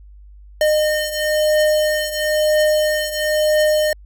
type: beating tone pair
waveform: square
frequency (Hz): 610 / 611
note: D#5 / D#5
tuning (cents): -34 / -32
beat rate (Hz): 1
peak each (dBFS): -17 / -21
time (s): 0.61-3.93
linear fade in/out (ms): 2
effects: added 50 Hz sine -39 dBFS peak until 4.05 s